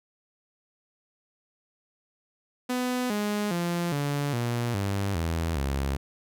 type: tone with pitch steps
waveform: sawtooth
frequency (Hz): 250 / 207.8 / 172.74 / 143.59 / 119.36 / 99.21 / 82.47 / 68.55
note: B3 / G#3 / F3 / D3 / A#2 / G2 / E2 / C#2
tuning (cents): +21 / +1 / -19 / -39 / +41 / +21 / +1 / -19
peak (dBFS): -22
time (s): 2.69-5.97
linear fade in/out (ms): 10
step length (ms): 410
effects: none